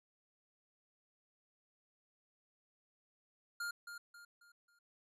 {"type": "tone with echo", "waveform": "square", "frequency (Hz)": 1408, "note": "F6", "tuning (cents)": 14, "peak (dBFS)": -39, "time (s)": [3.6, 3.71], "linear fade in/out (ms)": 5, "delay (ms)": 270, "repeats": 4, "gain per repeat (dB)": -8, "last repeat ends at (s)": 4.79, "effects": ["resampled to 32000 Hz"]}